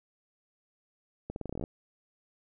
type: accelerating click train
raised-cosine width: 2 ms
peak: -23 dBFS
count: 12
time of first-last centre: 1.3-1.639 s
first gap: 61 ms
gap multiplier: 0.85
effects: none